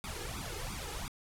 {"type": "noise with flanger", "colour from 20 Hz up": "pink", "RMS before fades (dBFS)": -40, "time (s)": [0.04, 1.08], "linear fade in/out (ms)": 0, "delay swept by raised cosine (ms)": [0.82, 2.42], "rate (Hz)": 2.9, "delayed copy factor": 0.9, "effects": ["low-pass 12000 Hz 12 dB/octave"]}